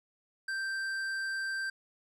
sine tone with tanh clipping, 1568 Hz, G6, in tune, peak -34 dBFS, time 0.48-1.7 s, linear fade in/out 5 ms, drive 11 dB, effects none

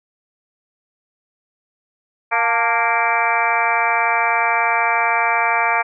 harmonic tone with a mistuned harmonic, 233.1 Hz, A#3, in tune, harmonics 2 / 3 / 4 / 5 / 6 / 7 / 8 / 9 / 10, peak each -32 / -22 / -20 / -23 / -25 / -25 / -28 / -27 / -21 dBFS, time 2.31-5.83 s, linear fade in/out 20 ms, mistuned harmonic 4, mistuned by -56 cents, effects none

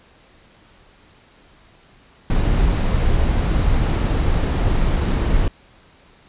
brown noise, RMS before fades -17 dBFS, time 2.3-5.48 s, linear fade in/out 2 ms, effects pink hiss -51 dBFS RMS until 6.28 s + resampled to 8000 Hz

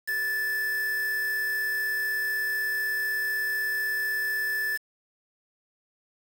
triangle tone with quantisation, 1748 Hz, A6, 12 cents flat, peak -24 dBFS, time 0.07-4.78 s, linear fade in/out 20 ms, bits 6, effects none

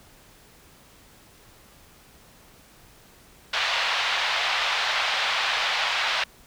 white band-pass noise, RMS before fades -25 dBFS, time 3.53-6.24 s, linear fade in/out 5 ms, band 670 to 3800 Hz, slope 24 dB/octave, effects pink hiss -53 dBFS RMS until 6.46 s

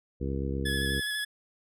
harmonic tone, 68 Hz, C#2, 33 cents flat, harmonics 1 / 2 / 3 / 4 / 5 / 6 / 7, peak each -32 / -35 / -37 / -38 / -39 / -40 / -40 dBFS, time 0.2-1.01 s, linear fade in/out 20 ms
25% pulse tone with vibrato, 1700 Hz, G#6, 40 cents sharp, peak -26 dBFS, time 0.65-1.25 s, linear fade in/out 10 ms, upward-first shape square, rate 12 Hz, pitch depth 18 cents each way
effects resampled to 32000 Hz

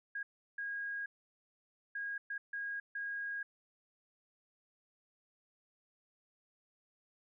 sine tone bursts at uneven times, 1636 Hz, G#6, 26 cents flat, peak -37 dBFS, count 6, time 0.15-0.23 / 0.58-1.06 / 1.95-2.18 / 2.3-2.38 / 2.53-2.8 / 2.95-3.43 s, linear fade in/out 5 ms, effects none

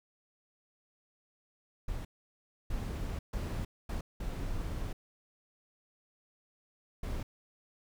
brown noise bursts at uneven times, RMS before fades -36 dBFS, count 6, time 1.88-2.05 / 2.7-3.19 / 3.33-3.65 / 3.89-4.01 / 4.2-4.93 / 7.03-7.23 s, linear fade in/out 5 ms, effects none

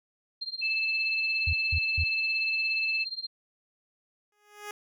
sine tone with tremolo, 4186 Hz, C8, in tune, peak -29 dBFS, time 0.41-3.27 s, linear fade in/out 10 ms, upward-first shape triangle, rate 17 Hz, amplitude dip 100%
sine tone, 2637 Hz, E7, in tune, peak -26 dBFS, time 0.61-3.05 s, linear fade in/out 20 ms
sine tone bursts, 80.2 Hz, E2, 47 cents flat, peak -25 dBFS, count 3, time 1.47-2.039 s, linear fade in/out 5 ms, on 63 ms, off 190 ms
10% pulse tone with exponential growth, 415.5 Hz, G#4, 1 cent sharp, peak -26 dBFS, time 4.32-4.71 s, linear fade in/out 2 ms, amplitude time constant 84 ms
effects none

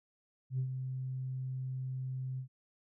sine tone with ADSR envelope, 130 Hz, C3, 11 cents flat, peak -28 dBFS, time 0.5-2.48 s, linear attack 89 ms, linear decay 81 ms, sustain -7 dB, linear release 95 ms, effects tanh soft clip ceiling -27 dBFS

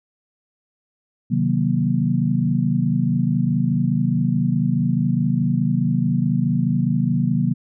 sine chord, C half-diminished seventh, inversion none, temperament equal with one note detuned, 130.81 / 155.56 / 185 / 236.2 Hz, C3 / Eb3 / Gb3 / Bb3, 0 / 0 / 0 / +23 cents, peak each -22 dBFS, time 1.3-7.54 s, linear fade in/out 20 ms, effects none

